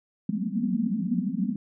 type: band-pass noise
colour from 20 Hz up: pink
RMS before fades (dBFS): -27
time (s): 0.29-1.56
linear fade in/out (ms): 5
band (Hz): 180 to 250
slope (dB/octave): 96
effects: none